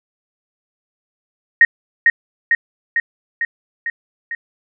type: tone with echo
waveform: sine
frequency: 1864.7 Hz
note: A#6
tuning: in tune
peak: -4 dBFS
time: 1.61-1.65 s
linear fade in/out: 2 ms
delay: 450 ms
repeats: 6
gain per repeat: -3 dB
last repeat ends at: 4.35 s
effects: none